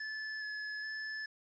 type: tone with vibrato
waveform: square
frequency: 1723 Hz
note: A6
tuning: 37 cents flat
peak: -39 dBFS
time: 0-1.26 s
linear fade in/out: 5 ms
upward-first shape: square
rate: 1.2 Hz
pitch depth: 13 cents each way
effects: resampled to 16000 Hz + 11-bit